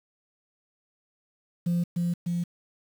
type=tone with echo; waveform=sine; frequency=173.2 Hz; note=F3; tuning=14 cents flat; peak=-20 dBFS; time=1.66-1.84 s; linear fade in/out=10 ms; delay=300 ms; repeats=2; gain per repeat=-2 dB; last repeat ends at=2.44 s; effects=tanh soft clip ceiling -21 dBFS + 8-bit